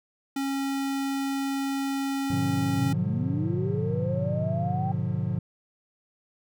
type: tone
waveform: square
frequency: 273.8 Hz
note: C#4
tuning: 21 cents flat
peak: -27 dBFS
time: 0.36-2.93 s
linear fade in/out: 5 ms
type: chord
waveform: triangle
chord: G# diminished seventh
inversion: none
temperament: just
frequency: 103.83 / 124.59 / 149.51 / 179.41 Hz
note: G#2 / B2 / D3 / F3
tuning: 0 / +16 / +31 / +47 cents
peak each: -29 dBFS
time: 2.3-5.39 s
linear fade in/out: 5 ms
type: linear sweep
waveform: sine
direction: up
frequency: 99.1 to 784 Hz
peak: -30 dBFS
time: 2.75-4.92 s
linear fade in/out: 5 ms
effects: none